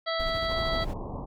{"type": "harmonic tone", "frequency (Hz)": 657, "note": "E5", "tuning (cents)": -6, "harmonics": [1, 2, 3, 5, 6, 7], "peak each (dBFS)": [-30, -33, -35, -37, -38, -38], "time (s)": [0.06, 0.85], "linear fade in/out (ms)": 20}
{"type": "noise with tremolo", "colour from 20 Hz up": "brown", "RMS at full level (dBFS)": -33, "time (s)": [0.19, 0.94], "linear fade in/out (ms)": 10, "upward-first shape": "sine", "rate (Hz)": 13, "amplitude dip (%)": 45}
{"type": "low-pass noise", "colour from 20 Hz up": "pink", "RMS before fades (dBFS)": -36, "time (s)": [0.48, 1.26], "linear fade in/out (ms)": 20, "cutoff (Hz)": 1100, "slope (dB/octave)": 96}
{"effects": []}